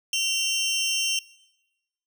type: tone pair together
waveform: 25% pulse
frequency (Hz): 2754 / 3095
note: F7 / G7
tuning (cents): -25 / -23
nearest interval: major second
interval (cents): 202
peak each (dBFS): -22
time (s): 0.13-1.19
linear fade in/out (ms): 2
effects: noise-tail reverb RT60 1.0 s tail -21 dB re dry